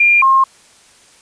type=tone pair in turn; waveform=sine; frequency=2400 / 1069.1 Hz; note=D7 / C6; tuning=+37 / +37 cents; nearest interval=octave + major second; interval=1400 cents; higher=first; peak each=-7 dBFS; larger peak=neither; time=0-0.22 / 0.22-0.44 s; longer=neither; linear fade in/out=5 ms; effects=white hiss -47 dBFS RMS until 1.21 s + resampled to 22050 Hz